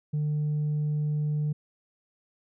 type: tone with tanh clipping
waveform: triangle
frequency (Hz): 150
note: D3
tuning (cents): +37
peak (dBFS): -25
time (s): 0.13-1.53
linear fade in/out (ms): 10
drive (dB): 6
effects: none